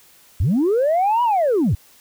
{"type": "linear two-way sweep", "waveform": "sine", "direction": "up then down", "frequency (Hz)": [65.41, 987.8, 65.41], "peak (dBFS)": -13, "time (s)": [0.4, 1.75], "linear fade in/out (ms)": 5, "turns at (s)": 1.23, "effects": ["tanh soft clip ceiling -12 dBFS", "white hiss -51 dBFS RMS until 2 s"]}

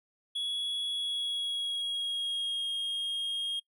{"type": "tone with pitch glide", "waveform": "triangle", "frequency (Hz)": [3362, 3249], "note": ["G#7", "G#7"], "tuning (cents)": [20, -39], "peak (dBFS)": -29, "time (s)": [0.35, 3.6], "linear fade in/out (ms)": 10, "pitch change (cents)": -59, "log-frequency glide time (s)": [0.91, 2.69], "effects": ["noise-tail reverb RT60 0.1 s tail -23 dB re dry"]}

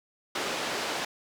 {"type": "band-pass noise", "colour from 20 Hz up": "pink", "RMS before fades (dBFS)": -32, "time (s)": [0.35, 1.05], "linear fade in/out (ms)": 5, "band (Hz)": [360, 5800], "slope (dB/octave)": 12, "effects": []}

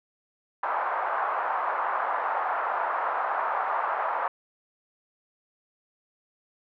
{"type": "band-pass noise", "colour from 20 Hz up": "pink", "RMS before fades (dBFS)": -28, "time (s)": [0.63, 4.28], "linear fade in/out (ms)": 2, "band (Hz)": [760, 1300], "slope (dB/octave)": 24, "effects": []}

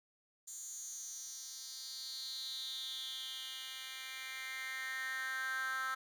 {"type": "tone with high-pass filter sweep", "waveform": "10% pulse", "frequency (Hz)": 262.3, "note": "C4", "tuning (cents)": 4, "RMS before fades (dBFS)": -43, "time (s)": [0.47, 5.95], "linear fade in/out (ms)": 10, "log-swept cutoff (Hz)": [7300, 1400], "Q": 5.8, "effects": []}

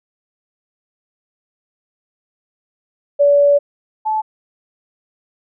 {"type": "tone pair in turn", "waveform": "sine", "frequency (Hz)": [573, 867.4], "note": ["D5", "A5"], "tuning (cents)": [-43, -25], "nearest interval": "perfect fifth", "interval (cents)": 718, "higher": "second", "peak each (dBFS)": [-8, -15], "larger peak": "first", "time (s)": [[3.19, 3.59], [4.05, 4.22]], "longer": "first", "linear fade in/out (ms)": 20, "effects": []}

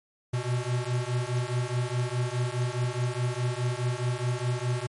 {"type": "beating tone pair", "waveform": "square", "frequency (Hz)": [120.9, 125.7], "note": ["B2", "B2"], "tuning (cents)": [-36, 31], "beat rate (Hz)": 4.8, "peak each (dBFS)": -30, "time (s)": [0.33, 4.87], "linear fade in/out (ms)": 10, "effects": ["MP3 48 kbps"]}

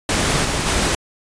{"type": "noise with level steps", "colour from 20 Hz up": "pink", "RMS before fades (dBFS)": [-18, -21, -18], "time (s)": [0.09, 0.95], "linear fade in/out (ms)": 2, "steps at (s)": [0.44, 0.66], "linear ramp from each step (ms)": 10, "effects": ["resampled to 22050 Hz"]}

